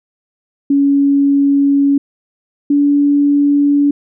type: tone pair in turn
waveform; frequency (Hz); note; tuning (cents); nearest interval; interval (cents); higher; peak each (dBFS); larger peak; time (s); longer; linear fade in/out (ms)
sine; 280.5 / 286.6; C#4 / D4; +21 / -42; unison; 37; second; -8; neither; 0.7-1.98 / 2.7-3.91; first; 5
effects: none